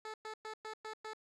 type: tone bursts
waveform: 15% pulse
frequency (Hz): 434.6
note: A4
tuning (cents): -21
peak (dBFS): -36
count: 6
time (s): 0.05-1.134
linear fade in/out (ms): 2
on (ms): 89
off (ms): 110
effects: low-pass 6000 Hz 12 dB/octave